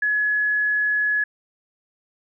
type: tone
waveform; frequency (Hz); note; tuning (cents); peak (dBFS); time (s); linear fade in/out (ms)
sine; 1694; G#6; +34; -18; 0.02-1.24; 5
effects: none